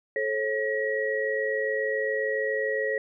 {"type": "tone cluster", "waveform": "sine", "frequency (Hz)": [433.8, 541, 1909], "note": ["A4", "C#5", "A#6"], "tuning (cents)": [-25, -42, 41], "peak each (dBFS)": -29, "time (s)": [0.16, 2.98], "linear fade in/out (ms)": 2, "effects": []}